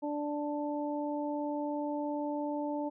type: harmonic tone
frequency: 293.8 Hz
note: D4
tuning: 1 cent sharp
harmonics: 1 / 2 / 3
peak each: -34 / -37 / -39 dBFS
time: 0.02-2.9 s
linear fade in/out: 20 ms
effects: none